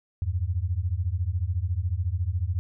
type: beating tone pair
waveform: sine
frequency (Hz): 82.41 / 96.41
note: E2 / G2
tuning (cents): 0 / -28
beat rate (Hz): 14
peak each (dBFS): -27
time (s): 0.22-2.59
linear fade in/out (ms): 0
effects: none